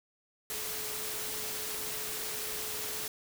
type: tone in noise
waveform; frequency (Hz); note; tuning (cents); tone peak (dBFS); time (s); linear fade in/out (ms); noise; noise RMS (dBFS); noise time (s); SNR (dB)
sine; 430; A4; -40; -47; 0.5-3.08; 2; white; -37; 0.5-3.08; -13
effects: none